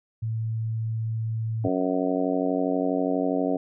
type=tone; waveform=sine; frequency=111.9 Hz; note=A2; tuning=30 cents sharp; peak=-25 dBFS; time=0.22-1.68 s; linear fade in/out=10 ms
type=harmonic tone; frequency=92.3 Hz; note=F#2; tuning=4 cents flat; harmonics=2 / 3 / 4 / 5 / 6 / 7 / 8; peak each=-34 / -25 / -33 / -30 / -32 / -30 / -34 dBFS; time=1.64-3.57 s; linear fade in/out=5 ms
effects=none